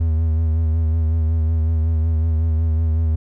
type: tone with vibrato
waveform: triangle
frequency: 80.3 Hz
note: E2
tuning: 45 cents flat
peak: -13 dBFS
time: 0-3.16 s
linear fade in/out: 10 ms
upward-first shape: sine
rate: 5.4 Hz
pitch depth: 40 cents each way
effects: none